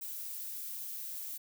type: noise with amplitude modulation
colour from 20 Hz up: violet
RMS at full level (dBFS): -40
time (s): 0.01-1.38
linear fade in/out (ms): 10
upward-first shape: sine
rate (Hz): 274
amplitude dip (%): 30
effects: none